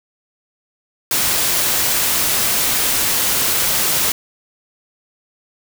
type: noise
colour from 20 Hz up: white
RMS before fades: -17 dBFS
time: 1.11-4.12 s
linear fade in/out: 2 ms
effects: none